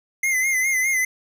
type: tone with vibrato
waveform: square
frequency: 2077 Hz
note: C7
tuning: 13 cents flat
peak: -19 dBFS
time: 0.23-1.05 s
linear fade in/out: 5 ms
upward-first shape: sine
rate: 4.9 Hz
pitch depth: 61 cents each way
effects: none